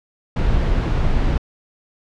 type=noise; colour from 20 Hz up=brown; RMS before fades=-17 dBFS; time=0.36-1.38 s; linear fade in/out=5 ms; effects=low-pass 4000 Hz 12 dB/octave